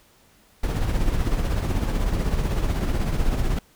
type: noise with tremolo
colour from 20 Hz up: brown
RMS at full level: -20 dBFS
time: 0.63-3.59 s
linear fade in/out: 5 ms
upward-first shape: triangle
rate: 16 Hz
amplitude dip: 55%
effects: pink hiss -57 dBFS RMS until 3.75 s